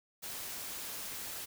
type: noise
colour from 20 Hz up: white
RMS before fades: -42 dBFS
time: 0.22-1.46 s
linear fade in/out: 20 ms
effects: none